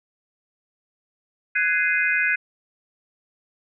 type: chord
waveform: sine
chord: Ab dominant seventh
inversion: third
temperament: just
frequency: 1495.1 / 1661.2 / 2077 / 2492 Hz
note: Gb6 / Ab6 / C7 / Eb7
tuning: +18 / 0 / -13 / +2 cents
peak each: -24 dBFS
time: 1.55-2.36 s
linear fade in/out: 10 ms
effects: none